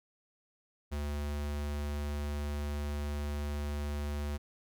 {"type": "tone", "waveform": "square", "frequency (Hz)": 73.1, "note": "D2", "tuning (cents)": -7, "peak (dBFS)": -34, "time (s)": [0.91, 4.38], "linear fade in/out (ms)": 20, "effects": []}